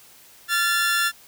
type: tone pair together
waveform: sawtooth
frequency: 1378 / 1745.7 Hz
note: F6 / A6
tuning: -24 / -14 cents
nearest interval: major third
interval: 410 cents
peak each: -19 / -18 dBFS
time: 0.48-1.12 s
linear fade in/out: 50 ms
effects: white hiss -50 dBFS RMS until 1.27 s